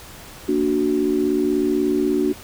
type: chord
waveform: sine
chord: Bb augmented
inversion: none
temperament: equal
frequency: 233.1 / 293.7 / 370 Hz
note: Bb3 / D4 / F#4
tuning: 0 / 0 / 0 cents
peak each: -25 / -20 / -20 dBFS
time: 0.48-2.33 s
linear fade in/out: 10 ms
effects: pink hiss -40 dBFS RMS until 2.43 s